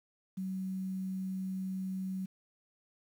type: tone with quantisation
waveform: sine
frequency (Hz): 188.8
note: F#3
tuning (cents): +35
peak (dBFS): -34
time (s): 0.37-2.26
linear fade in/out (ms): 10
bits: 10
effects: none